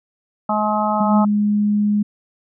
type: harmonic tone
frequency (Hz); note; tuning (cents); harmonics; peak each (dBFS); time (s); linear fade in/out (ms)
212.2; G#3; +38; 1 / 3 / 4 / 5 / 6; -22 / -23 / -20 / -26 / -24; 0.49-1.25; 5
type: tone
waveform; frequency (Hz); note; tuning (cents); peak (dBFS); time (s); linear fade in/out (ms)
sine; 207.7; G#3; 0; -14; 1-2.03; 10
effects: none